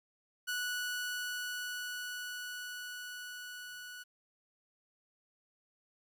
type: tone with level ramp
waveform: sawtooth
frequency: 1474 Hz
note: F#6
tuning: 7 cents flat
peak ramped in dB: -30 to -42 dBFS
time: 0.47-4.04 s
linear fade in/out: 20 ms
effects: 11-bit